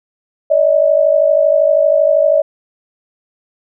sine tone pair together, 577 / 629.7 Hz, D5 / D#5, -31 / +21 cents, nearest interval major second, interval 152 cents, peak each -11 dBFS, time 0.5-2.42 s, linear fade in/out 10 ms, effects none

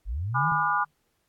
sine linear sweep, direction up, 41.4 to 174.61 Hz, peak -27 dBFS, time 0.05-0.53 s, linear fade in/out 50 ms
sine chord, G# diminished seventh, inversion none, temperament just, 830.6 / 996.7 / 1196.1 / 1435.3 Hz, G#5 / B5 / D6 / F6, 0 / +16 / +31 / +47 cents, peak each -29 / -28 / -26 / -28 dBFS, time 0.34-0.85 s, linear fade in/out 20 ms
sine tone with exponential decay, 152.9 Hz, D#3, 30 cents flat, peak -28 dBFS, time 0.52-0.91 s, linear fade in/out 0 ms, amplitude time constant 84 ms
effects pink hiss -73 dBFS RMS until 1.28 s + AAC 64 kbps

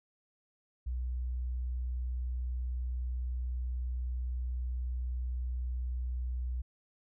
sine tone, 61.9 Hz, B1, 5 cents sharp, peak -32 dBFS, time 0.86-6.62 s, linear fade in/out 10 ms, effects none

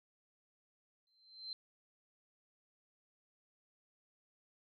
sine tone with exponential growth, 4108 Hz, C8, 33 cents flat, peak -39 dBFS, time 1.07-1.53 s, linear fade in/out 1 ms, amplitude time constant 100 ms, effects none

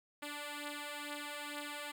5% pulse beating tone pair, 291.4 / 293.6 Hz, D4 / D4, -13 / 0 cents, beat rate 2.2 Hz, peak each -35 / -32 dBFS, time 0.22-1.92 s, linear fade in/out 10 ms, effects none

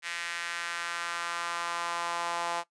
sawtooth tone with high-pass filter sweep, 171.2 Hz, F3, 34 cents flat, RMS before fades -34 dBFS, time 0.02-2.64 s, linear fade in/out 50 ms, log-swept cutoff 1900 to 830 Hz, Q 2.2, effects noise-tail reverb RT60 0.1 s tail -19 dB re dry + resampled to 22050 Hz

